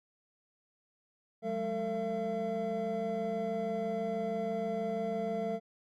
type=tone cluster; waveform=triangle; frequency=184.6 / 210.8 / 450.5 / 677 Hz; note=F#3 / G#3 / A4 / E5; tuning=-4 / +26 / +41 / +46 cents; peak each=-39 / -36 / -34 / -33 dBFS; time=1.42-5.6 s; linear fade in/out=50 ms; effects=tanh soft clip ceiling -21 dBFS